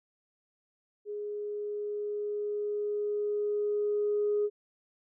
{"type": "tone with level ramp", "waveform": "sine", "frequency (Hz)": 415.4, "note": "G#4", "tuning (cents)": 0, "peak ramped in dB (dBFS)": [-34, -24], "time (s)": [1.05, 4.5], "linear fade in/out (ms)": 50, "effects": ["tanh soft clip ceiling -20 dBFS"]}